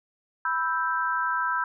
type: chord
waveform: sine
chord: E minor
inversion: second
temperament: equal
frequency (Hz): 987.8 / 1318.5 / 1568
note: B5 / E6 / G6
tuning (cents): 0 / 0 / 0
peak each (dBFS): -28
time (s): 0.45-1.64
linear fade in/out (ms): 2
effects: none